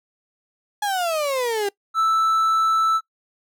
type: exponential sweep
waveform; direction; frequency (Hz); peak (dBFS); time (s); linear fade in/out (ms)
35% pulse; down; 846 to 393.4; -19; 0.82-1.69; 5
type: tone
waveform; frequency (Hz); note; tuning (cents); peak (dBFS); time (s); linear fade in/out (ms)
triangle; 1318.5; E6; 0; -14; 1.94-3.01; 50
effects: noise-tail reverb RT60 0.1 s tail -22 dB re dry